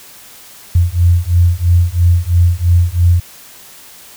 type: beating tone pair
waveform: sine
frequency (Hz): 85.6 / 88.6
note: F2 / F2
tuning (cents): -34 / +25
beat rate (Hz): 3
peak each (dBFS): -11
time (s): 0.75-3.2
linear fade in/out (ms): 5
effects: white hiss -38 dBFS RMS until 4.16 s